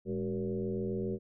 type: tone with frequency modulation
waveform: sine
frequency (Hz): 291.1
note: D4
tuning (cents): -15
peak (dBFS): -31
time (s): 0.05-1.19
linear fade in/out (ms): 50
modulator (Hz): 87.5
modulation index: 2.1
effects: none